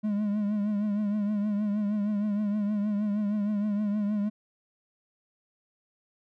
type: tone with vibrato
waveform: triangle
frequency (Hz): 207.5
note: G#3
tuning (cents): -1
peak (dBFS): -23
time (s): 0.03-4.3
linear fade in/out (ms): 20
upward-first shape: triangle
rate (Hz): 6.4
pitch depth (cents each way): 64
effects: none